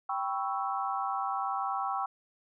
sine chord, C# half-diminished seventh, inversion second, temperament equal, 784 / 987.8 / 1108.7 / 1318.5 Hz, G5 / B5 / C#6 / E6, 0 / 0 / 0 / 0 cents, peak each -33 / -38 / -35 / -36 dBFS, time 0.09-2.06 s, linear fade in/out 5 ms, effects none

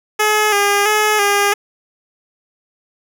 10% pulse tone with vibrato, 415.3 Hz, G#4, in tune, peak -4 dBFS, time 0.19-1.54 s, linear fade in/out 10 ms, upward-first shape square, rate 1.5 Hz, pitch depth 42 cents each way, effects none

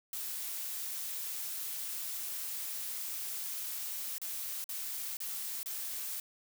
blue noise with dropouts, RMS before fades -39 dBFS, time 0.13-6.2 s, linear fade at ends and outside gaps 2 ms, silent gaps 4.182-4.216 / 4.642-4.691 / 5.17-5.203 / 5.631-5.659 s, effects none

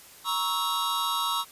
square tone cluster, 944 / 1106 / 1310 / 3756 Hz, A#5 / C#6 / E6 / A#7, +22 / -4 / -11 / +12 cents, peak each -33 / -31 / -32 / -32 dBFS, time 0.24-1.45 s, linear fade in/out 50 ms, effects white hiss -50 dBFS RMS until 1.51 s + resampled to 32000 Hz

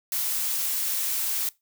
blue noise, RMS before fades -27 dBFS, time 0.12-1.49 s, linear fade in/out 2 ms, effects noise-tail reverb RT60 0.2 s tail -21 dB re dry

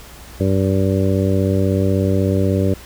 harmonic tone, 96.3 Hz, G2, 30 cents flat, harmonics 1 / 2 / 3 / 4 / 5 / 6, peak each -17 / -20 / -22 / -23 / -24 / -25 dBFS, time 0.4-2.74 s, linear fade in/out 5 ms, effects added 60 Hz sine -40 dBFS peak until 2.85 s + pink hiss -40 dBFS RMS until 2.85 s

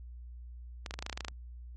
clicks, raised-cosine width 0.2 ms, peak -21 dBFS, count 12, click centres 0.862 / 0.909 / 0.94 / 0.99 / 1.025 / 1.064 / 1.097 / 1.128 / 1.175 / 1.207 / 1.248 / 1.283 s, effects added 60 Hz sine -44 dBFS peak until 1.76 s + AAC 32 kbps

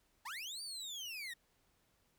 30% pulse linear two-way sweep, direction up then down, 801 to 4699 to 1803 Hz, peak -40 dBFS, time 0.25-1.34 s, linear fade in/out 10 ms, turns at 0.62 s, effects pink hiss -75 dBFS RMS until 2.18 s

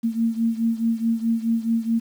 sine beating tone pair, 226.9 / 231.6 Hz, A#3 / A#3, -47 / -11 cents, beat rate 4.7 Hz, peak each -21 / -24 dBFS, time 0.03-2 s, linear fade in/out 20 ms, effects 8-bit

